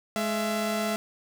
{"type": "tone pair together", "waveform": "sawtooth", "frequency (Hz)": [211.2, 670.5], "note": ["G#3", "E5"], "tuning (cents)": [29, 29], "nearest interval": "octave + minor sixth", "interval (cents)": 2000, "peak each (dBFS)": -25, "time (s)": [0.16, 0.96], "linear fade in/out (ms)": 0, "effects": []}